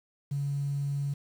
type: tone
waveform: triangle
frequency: 141.3 Hz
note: C#3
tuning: 34 cents sharp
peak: -24 dBFS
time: 0.31-1.14 s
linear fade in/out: 10 ms
effects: tanh soft clip ceiling -26 dBFS + 9-bit